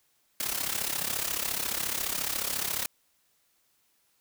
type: noise with amplitude modulation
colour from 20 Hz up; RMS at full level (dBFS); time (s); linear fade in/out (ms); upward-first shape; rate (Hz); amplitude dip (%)
white; -28; 0.4-2.86; 2; sine; 34.3; 75
effects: white hiss -70 dBFS RMS until 4.2 s